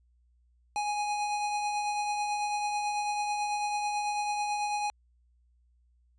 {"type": "tone with tremolo", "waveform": "square", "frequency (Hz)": 830.6, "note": "G#5", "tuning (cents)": 0, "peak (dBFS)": -28, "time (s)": [0.76, 4.9], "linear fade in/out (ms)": 0, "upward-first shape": "triangle", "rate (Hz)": 9.1, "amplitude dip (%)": 35, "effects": ["added 60 Hz sine -63 dBFS peak until 6.18 s", "resampled to 22050 Hz"]}